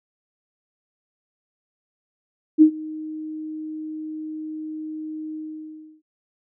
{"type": "tone with ADSR envelope", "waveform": "sine", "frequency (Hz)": 311.1, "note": "D#4", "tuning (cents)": 0, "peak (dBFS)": -6, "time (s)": [2.58, 6.02], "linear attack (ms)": 37, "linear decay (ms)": 86, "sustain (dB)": -23, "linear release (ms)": 670, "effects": []}